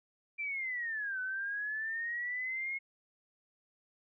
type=linear two-way sweep; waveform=sine; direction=down then up; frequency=2365 to 1498 to 2172 Hz; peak=-34 dBFS; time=0.38-2.79 s; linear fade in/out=20 ms; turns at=1.2 s; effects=none